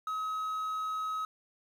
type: tone with quantisation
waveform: triangle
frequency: 1275 Hz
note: D#6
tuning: 42 cents sharp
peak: -30 dBFS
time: 0.07-1.25 s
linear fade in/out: 2 ms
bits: 10
effects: none